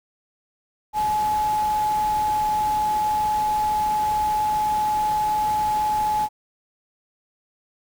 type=tone in noise; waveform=sine; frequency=850 Hz; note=G#5; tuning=40 cents sharp; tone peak=-19 dBFS; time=0.93-6.29 s; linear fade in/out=50 ms; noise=pink; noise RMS=-36 dBFS; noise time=0.93-6.29 s; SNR=+14 dB; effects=none